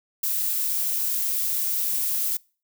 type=noise; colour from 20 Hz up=violet; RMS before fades=-25 dBFS; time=0.23-2.37 s; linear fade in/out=5 ms; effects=noise-tail reverb RT60 0.4 s tail -26 dB re dry